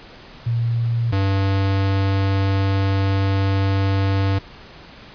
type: tone pair in turn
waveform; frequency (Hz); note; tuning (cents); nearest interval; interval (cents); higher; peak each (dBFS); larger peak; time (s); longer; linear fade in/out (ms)
sine / square; 116.8 / 97.45; A#2 / G2; +4 / -10; minor third; 314; first; -17; neither; 0.46-1.12 / 1.12-4.39; second; 10
effects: pink hiss -42 dBFS RMS until 5.14 s + resampled to 11025 Hz